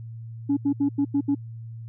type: tone bursts at uneven times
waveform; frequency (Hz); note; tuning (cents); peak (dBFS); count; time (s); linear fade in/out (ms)
sine; 282.1; C#4; +30; -17; 6; 0.49-0.57 / 0.65-0.73 / 0.8-0.89 / 0.98-1.05 / 1.14-1.21 / 1.28-1.35; 10
effects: tanh soft clip ceiling -16 dBFS + added 114 Hz sine -35 dBFS peak until 1.88 s